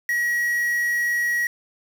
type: tone with quantisation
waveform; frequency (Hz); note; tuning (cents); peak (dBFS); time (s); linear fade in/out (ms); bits
triangle; 1909; A#6; +41; -18; 0.09-1.47; 2; 6
effects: none